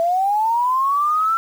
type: linear sweep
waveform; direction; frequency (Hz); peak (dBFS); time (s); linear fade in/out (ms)
sine; up; 660 to 1350; -15; 0-1.37; 0
effects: 7-bit